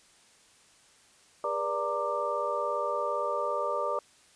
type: tone cluster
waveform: sine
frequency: 409.3 / 486.8 / 587 / 923 / 1182 Hz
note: G#4 / B4 / D5 / A#5 / D6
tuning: -25 / -25 / -1 / -17 / +11 cents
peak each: -38 / -35 / -32 / -36 / -32 dBFS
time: 1.44-3.99 s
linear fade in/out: 2 ms
effects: white hiss -60 dBFS RMS until 4.35 s + resampled to 22050 Hz